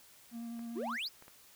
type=tone with vibrato; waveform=triangle; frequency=233.1 Hz; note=A#3; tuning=in tune; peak=-38 dBFS; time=0.31-0.98 s; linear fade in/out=50 ms; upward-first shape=triangle; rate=10 Hz; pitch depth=18 cents each way
type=clicks; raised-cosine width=0.5 ms; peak=-39 dBFS; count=3; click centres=0.593 / 1.224 / 1.281 s
type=exponential sweep; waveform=triangle; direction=up; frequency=287.9 to 5380 Hz; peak=-34 dBFS; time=0.75-1.09 s; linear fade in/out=20 ms
effects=white hiss -60 dBFS RMS until 1.55 s